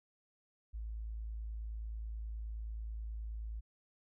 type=tone; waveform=sine; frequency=54.7 Hz; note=A1; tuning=9 cents flat; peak=-39 dBFS; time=0.73-3.61 s; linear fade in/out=20 ms; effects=none